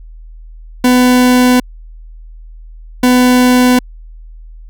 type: tone pair in turn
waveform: 40% pulse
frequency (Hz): 250 / 250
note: B3 / B3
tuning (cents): +21 / +21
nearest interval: unison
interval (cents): 0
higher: neither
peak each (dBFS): -5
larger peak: neither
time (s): 0.84-1.6 / 3.03-3.79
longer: neither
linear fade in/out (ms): 5
effects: added 40 Hz sine -30 dBFS peak until 4.69 s